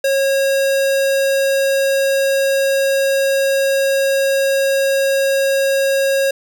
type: tone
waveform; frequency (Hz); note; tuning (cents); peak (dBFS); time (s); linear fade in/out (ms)
square; 545; C#5; -29; -14; 0.04-6.31; 5
effects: none